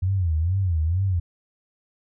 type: tone with vibrato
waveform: sine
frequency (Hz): 87.31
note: F2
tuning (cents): 0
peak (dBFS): -19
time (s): 0.02-1.2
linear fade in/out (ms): 10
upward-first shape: sine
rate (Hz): 2.2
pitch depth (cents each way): 200
effects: none